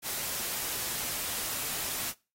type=noise; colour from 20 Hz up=white; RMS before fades=-34 dBFS; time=0.02-2.14 s; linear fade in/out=50 ms; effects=noise-tail reverb RT60 0.3 s tail -22 dB re dry + AAC 48 kbps